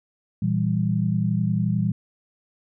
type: chord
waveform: sine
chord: E diminished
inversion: second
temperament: equal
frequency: 116.54 / 164.81 / 196 Hz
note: Bb2 / E3 / G3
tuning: 0 / 0 / 0 cents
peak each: -24 dBFS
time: 0.42-1.92 s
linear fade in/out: 5 ms
effects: none